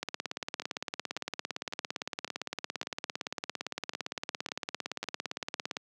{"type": "two click trains", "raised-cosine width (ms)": 0.2, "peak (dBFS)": [-16, -23], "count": [102, 9], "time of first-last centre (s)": [[0.03, 5.769], [0.62, 5.04]], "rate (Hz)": [17.6, 1.81], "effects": ["high-pass 200 Hz 12 dB/octave"]}